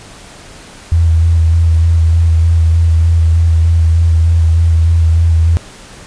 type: tone with vibrato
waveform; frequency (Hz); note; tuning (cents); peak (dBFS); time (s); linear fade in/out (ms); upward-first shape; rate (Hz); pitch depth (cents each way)
sine; 82.41; E2; 0; -6; 0.92-5.57; 0; square; 3.3; 20
effects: pink hiss -35 dBFS RMS until 6.06 s + resampled to 22050 Hz